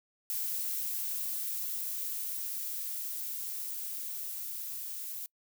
violet noise with level ramp, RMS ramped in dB -34 to -40 dBFS, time 0.3-5.26 s, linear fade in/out 0 ms, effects noise-tail reverb RT60 0.1 s tail -26 dB re dry

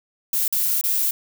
violet noise with dropouts, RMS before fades -21 dBFS, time 0.33-1.11 s, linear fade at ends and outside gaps 2 ms, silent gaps 0.479-0.525 / 0.812-0.838 s, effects none

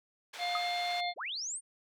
white band-pass noise, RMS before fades -46 dBFS, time 0.33-1.01 s, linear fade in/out 10 ms, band 690 to 3600 Hz, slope 12 dB/octave
harmonic tone, 706 Hz, F5, 19 cents sharp, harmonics 1 / 3 / 5 / 6, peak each -33 / -38 / -40 / -41 dBFS, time 0.38-1.14 s, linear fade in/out 50 ms
sine tone with exponential decay, 1260 Hz, D#6, 21 cents sharp, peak -28 dBFS, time 0.55-0.65 s, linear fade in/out 2 ms, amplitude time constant 20 ms
sine linear sweep, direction up, 249.7 to 9140 Hz, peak -35 dBFS, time 1.16-1.61 s, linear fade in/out 50 ms
effects none

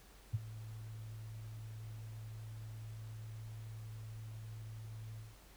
sine tone with ADSR envelope, 110 Hz, A2, in tune, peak -29 dBFS, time 0.33-5.37 s, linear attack 16 ms, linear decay 30 ms, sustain -16 dB, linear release 190 ms, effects added 47 Hz sine -60 dBFS peak until 5.56 s + pink hiss -62 dBFS RMS until 5.56 s

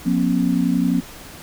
sine tone cluster, 178.6 / 239.6 / 270.5 Hz, F3 / A#3 / C#4, +39 / +48 / -42 cents, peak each -20 dBFS, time 0.05-1.01 s, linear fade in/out 20 ms, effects pink hiss -39 dBFS RMS until 1.42 s

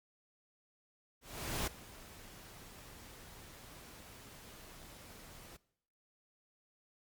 pink noise with ADSR envelope, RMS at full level -36 dBFS, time 1.21-5.57 s, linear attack 460 ms, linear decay 11 ms, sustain -18 dB, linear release 9 ms, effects noise-tail reverb RT60 0.7 s tail -21 dB re dry + Opus 48 kbps

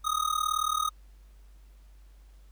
square tone with amplitude modulation, 1247 Hz, D#6, 3 cents sharp, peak -23 dBFS, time 0.04-0.9 s, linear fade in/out 20 ms, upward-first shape sine, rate 38.3 Hz, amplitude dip 90%, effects added 49 Hz sine -50 dBFS peak until 2.51 s + pink hiss -67 dBFS RMS until 2.51 s

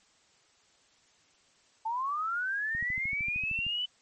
sine linear sweep, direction up, 870 to 3008 Hz, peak -29 dBFS, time 1.85-3.86 s, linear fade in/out 10 ms
click train, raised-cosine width 5 ms, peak -31 dBFS, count 13, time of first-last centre 2.75-3.666 s, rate 13.1 Hz
effects white hiss -65 dBFS RMS until 4.01 s + MP3 32 kbps

